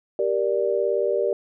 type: chord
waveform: sine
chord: G minor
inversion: none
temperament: just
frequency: 392 / 470.4 / 588 Hz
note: G4 / Bb4 / D5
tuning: 0 / +16 / +2 cents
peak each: -24 dBFS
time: 0.19-1.33 s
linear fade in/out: 2 ms
effects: none